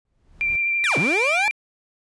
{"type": "noise with exponential growth", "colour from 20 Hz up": "brown", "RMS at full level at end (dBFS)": -34, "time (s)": [0.05, 0.56], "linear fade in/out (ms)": 2, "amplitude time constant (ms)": 110}
{"type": "tone with vibrato", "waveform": "sine", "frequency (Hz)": 2366, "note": "D7", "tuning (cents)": 12, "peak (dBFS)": -19, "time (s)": [0.41, 1.51], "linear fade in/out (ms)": 0, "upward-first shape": "triangle", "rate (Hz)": 12, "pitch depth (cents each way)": 20}
{"type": "linear two-way sweep", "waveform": "30% pulse", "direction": "down then up", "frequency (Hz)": [1975.5, 123.47, 874], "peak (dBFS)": -19, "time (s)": [0.84, 1.48], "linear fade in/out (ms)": 0, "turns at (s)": 0.98}
{"effects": ["resampled to 22050 Hz"]}